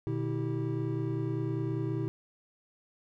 triangle tone cluster, 121.3 / 151.2 / 324.7 / 390.1 Hz, B2 / D#3 / E4 / G4, -31 / -49 / -26 / -8 cents, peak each -31 / -35 / -33 / -36 dBFS, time 0.07-2.08 s, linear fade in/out 0 ms, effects none

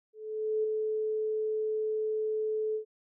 sine tone with ADSR envelope, 433.1 Hz, A4, 27 cents flat, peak -25 dBFS, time 0.13-2.85 s, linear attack 510 ms, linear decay 5 ms, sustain -3 dB, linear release 100 ms, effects none

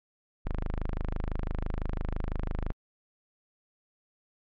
sawtooth tone, 25.96 Hz, G#0, in tune, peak -25 dBFS, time 0.45-2.72 s, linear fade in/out 0 ms, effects low-pass 2000 Hz 12 dB/octave + MP3 64 kbps

